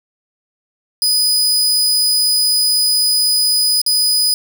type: tone with dropouts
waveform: sawtooth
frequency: 4978 Hz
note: D#8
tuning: in tune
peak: -9 dBFS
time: 1.02-4.34 s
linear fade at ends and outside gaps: 1 ms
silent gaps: 3.816-3.863 s
effects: none